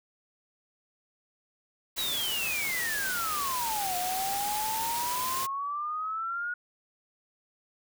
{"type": "noise", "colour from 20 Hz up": "white", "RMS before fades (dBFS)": -34, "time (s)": [1.96, 5.47], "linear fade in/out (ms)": 20}
{"type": "exponential two-way sweep", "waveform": "sine", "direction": "down then up", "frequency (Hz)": [3951, 714, 1455], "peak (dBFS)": -30, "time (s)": [1.98, 6.54], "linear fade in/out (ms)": 5, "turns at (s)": 3.96}
{"effects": []}